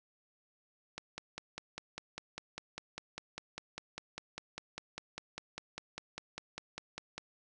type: click train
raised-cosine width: 0.2 ms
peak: -23 dBFS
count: 32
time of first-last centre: 0.98-7.18 s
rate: 5 Hz
effects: resampled to 22050 Hz